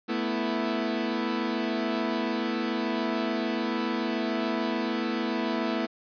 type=chord; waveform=sawtooth; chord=A suspended second; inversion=none; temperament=equal; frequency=220 / 246.9 / 329.6 Hz; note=A3 / B3 / E4; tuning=0 / 0 / 0 cents; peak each=-27 dBFS; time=0.08-5.87 s; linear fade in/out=20 ms; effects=resampled to 11025 Hz + 10-bit